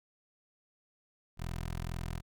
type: tone with notch filter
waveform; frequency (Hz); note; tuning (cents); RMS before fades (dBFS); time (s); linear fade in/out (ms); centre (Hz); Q
15% pulse; 42.15; E1; +39; -38; 1.37-2.22; 50; 450; 1.8
effects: none